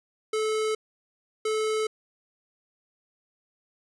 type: tone pair in turn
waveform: square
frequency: 434.3 / 434.3 Hz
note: A4 / A4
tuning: -23 / -23 cents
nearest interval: unison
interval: 0 cents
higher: neither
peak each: -25 dBFS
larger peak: neither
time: 0.33-0.75 / 1.45-1.87 s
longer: neither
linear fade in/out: 5 ms
effects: resampled to 24000 Hz